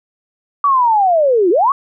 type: linear two-way sweep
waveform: sine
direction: down then up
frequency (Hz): 1159 to 329.6 to 1159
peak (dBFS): -9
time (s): 0.64-1.72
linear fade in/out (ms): 2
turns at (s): 1.5
effects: none